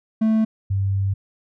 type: tone pair in turn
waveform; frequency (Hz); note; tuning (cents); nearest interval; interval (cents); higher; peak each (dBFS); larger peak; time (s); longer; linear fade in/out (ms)
triangle / sine; 220 / 97.77; A3 / G2; 0 / -4; octave + major second; 1404; first; -13 / -18; first; 0.21-0.45 / 0.7-1.14; second; 10
effects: none